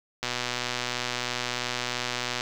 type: click train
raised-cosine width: 0.2 ms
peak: -11 dBFS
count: 269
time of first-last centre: 0.23-2.409 s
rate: 123 Hz
effects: 7-bit